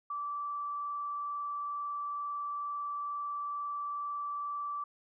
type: tone with frequency modulation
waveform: sine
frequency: 1162 Hz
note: D6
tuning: 19 cents flat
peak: -34 dBFS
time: 0.1-4.84 s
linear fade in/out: 5 ms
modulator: 22.2 Hz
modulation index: 0.26
effects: none